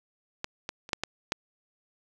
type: clicks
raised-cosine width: 0.2 ms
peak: -14 / -16 / -26 / -8 / -12 / -9 dBFS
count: 6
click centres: 0.444 / 0.691 / 0.891 / 0.932 / 1.036 / 1.321 s
effects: none